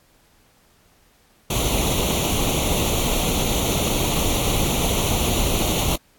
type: noise with comb filter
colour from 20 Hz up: pink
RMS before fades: -21 dBFS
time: 1.5-5.96 s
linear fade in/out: 5 ms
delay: 0.3 ms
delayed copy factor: +0.8
effects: pink hiss -58 dBFS RMS until 6.18 s + AAC 64 kbps